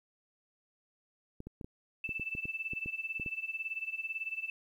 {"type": "clicks", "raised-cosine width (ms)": 3, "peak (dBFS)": -30, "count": 12, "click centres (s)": [1.404, 1.47, 1.612, 1.645, 2.092, 2.197, 2.351, 2.455, 2.734, 2.86, 3.198, 3.262]}
{"type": "tone with tremolo", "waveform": "sine", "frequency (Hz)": 2643, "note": "E7", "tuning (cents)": 4, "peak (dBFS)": -32, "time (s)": [2.04, 4.5], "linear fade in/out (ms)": 2, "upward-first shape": "sine", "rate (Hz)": 18, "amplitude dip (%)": 85}
{"effects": ["11-bit"]}